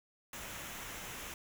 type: noise with comb filter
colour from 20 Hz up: pink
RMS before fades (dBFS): -45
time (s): 0.33-1.34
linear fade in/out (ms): 2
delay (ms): 0.22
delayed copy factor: -0.5
effects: none